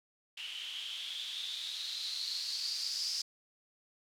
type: noise with low-pass filter sweep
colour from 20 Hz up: violet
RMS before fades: -39 dBFS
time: 0.37-3.22 s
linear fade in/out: 5 ms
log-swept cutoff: 2900 to 5100 Hz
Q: 8.6
effects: none